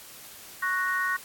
sine chord, F# major, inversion second, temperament equal, 1108.7 / 1480 / 1864.7 Hz, C#6 / F#6 / A#6, 0 / 0 / 0 cents, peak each -30 / -29 / -28 dBFS, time 0.62-1.17 s, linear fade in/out 10 ms, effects white hiss -46 dBFS RMS until 1.24 s + AAC 64 kbps

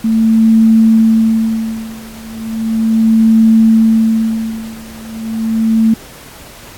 sine tone with tremolo, 223.2 Hz, A3, 25 cents sharp, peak -4 dBFS, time 0.04-5.94 s, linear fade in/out 5 ms, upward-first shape sine, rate 0.36 Hz, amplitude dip 95%, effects pink hiss -35 dBFS RMS until 6.77 s + AAC 64 kbps

